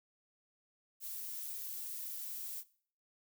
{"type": "noise", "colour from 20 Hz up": "violet", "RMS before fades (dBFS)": -43, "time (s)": [1, 2.64], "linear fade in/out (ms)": 50, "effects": ["noise-tail reverb RT60 0.5 s tail -19 dB re dry"]}